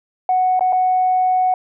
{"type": "tone with dropouts", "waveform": "sine", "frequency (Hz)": 740, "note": "F#5", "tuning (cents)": 0, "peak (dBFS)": -12, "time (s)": [0.29, 1.54], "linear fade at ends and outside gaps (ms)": 2, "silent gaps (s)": [[0.594, 0.608], [0.725, 0.729]], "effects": ["tanh soft clip ceiling -8 dBFS"]}